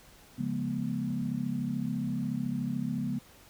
sine chord, C# dominant seventh, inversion none, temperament equal with one note detuned, 138.59 / 174.61 / 207.7 / 241.7 Hz, C#3 / E#3 / G#3 / B3, 0 / 0 / 0 / -37 cents, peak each -36 / -37 / -35 / -33 dBFS, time 0.38-3.19 s, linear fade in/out 10 ms, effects pink hiss -56 dBFS RMS until 3.49 s

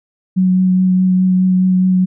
sine tone with vibrato, 185 Hz, F#3, in tune, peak -9 dBFS, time 0.36-2.06 s, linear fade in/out 20 ms, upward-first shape triangle, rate 4.8 Hz, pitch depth 14 cents each way, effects none

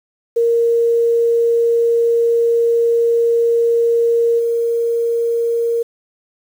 sine tone with level steps, 465.9 Hz, A#4, 1 cent flat, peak -11 / -14 dBFS, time 0.36-5.83 s, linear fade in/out 10 ms, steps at 4.38 s, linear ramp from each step 20 ms, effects 7-bit

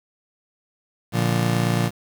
35% pulse chord, Bb major, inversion none, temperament just, 116.54 / 145.68 / 174.81 Hz, Bb2 / D3 / F3, 0 / -14 / +2 cents, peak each -20 / -25 / -21 dBFS, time 1.12-1.91 s, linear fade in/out 50 ms, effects 7-bit

